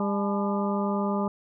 harmonic tone with a mistuned harmonic, 200.9 Hz, G3, 43 cents sharp, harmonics 1 / 2 / 3 / 4 / 5 / 6, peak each -26 / -32 / -33 / -34 / -36 / -35 dBFS, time 0-1.28 s, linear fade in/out 2 ms, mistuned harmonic 4, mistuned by +100 cents, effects none

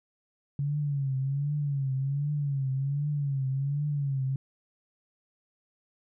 sine tone with vibrato, 140 Hz, C#3, 18 cents sharp, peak -26 dBFS, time 0.59-4.36 s, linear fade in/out 2 ms, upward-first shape triangle, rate 1.3 Hz, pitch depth 110 cents each way, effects none

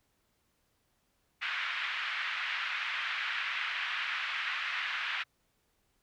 pink band-pass noise, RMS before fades -35 dBFS, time 1.41-5.24 s, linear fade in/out 20 ms, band 1400 to 3000 Hz, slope 24 dB/octave, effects pink hiss -75 dBFS RMS until 6.02 s

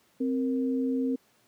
sine tone pair together, 261.8 / 466.5 Hz, C4 / A#4, +1 / +1 cents, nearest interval minor seventh, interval 1000 cents, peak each -25 / -33 dBFS, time 0.2-1.16 s, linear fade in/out 10 ms, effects pink hiss -65 dBFS RMS until 1.47 s + high-pass 150 Hz 12 dB/octave

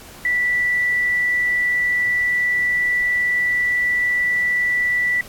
sine tone, 1965 Hz, B6, 9 cents flat, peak -16 dBFS, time 0.25-5.21 s, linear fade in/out 2 ms, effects pink hiss -41 dBFS RMS until 5.28 s + AAC 64 kbps

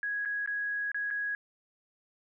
sine tone with dropouts, 1661.2 Hz, G#6, in tune, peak -30 dBFS, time 0.03-1.35 s, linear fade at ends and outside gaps 1 ms, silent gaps 0.251-0.257 / 0.461-0.475 / 0.917-0.945 / 1.104-1.109 s, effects none

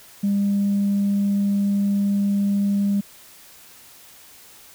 sine tone, 200.7 Hz, G3, 41 cents sharp, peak -16 dBFS, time 0.23-3.01 s, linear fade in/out 10 ms, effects tanh soft clip ceiling -14 dBFS + white hiss -47 dBFS RMS until 4.74 s

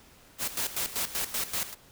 white noise with tremolo, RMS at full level -30 dBFS, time 0.38-1.75 s, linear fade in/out 50 ms, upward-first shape square, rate 5.2 Hz, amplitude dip 75%, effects pink hiss -56 dBFS RMS until 1.91 s

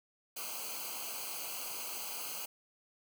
white noise with comb filter, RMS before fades -41 dBFS, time 0.36-2.46 s, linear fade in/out 10 ms, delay 0.55 ms, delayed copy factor -1, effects none

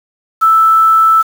sine tone with quantisation, 1318.5 Hz, E6, in tune, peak -5 dBFS, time 0.41-1.23 s, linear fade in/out 20 ms, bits 5, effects none

